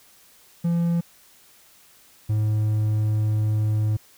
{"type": "tone pair in turn", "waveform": "triangle", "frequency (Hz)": [170.3, 107.28], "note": ["F3", "A2"], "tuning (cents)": [-43, -43], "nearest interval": "minor sixth", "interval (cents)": 800, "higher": "first", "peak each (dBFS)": -17, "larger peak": "neither", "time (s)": [[0.64, 1.01], [2.29, 3.97]], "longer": "second", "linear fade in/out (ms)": 10, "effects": ["white hiss -54 dBFS RMS until 4.17 s"]}